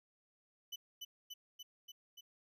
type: tone with echo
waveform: 35% pulse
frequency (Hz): 2995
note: F#7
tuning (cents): +20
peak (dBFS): -40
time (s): 0.72-0.76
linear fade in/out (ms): 10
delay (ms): 290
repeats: 5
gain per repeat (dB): -2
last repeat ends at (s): 2.21
effects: none